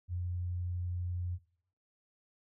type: tone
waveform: sine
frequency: 88.8 Hz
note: F2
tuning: 29 cents sharp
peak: -33 dBFS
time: 0.08-1.39 s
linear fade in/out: 50 ms
effects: noise-tail reverb RT60 0.6 s tail -18 dB re dry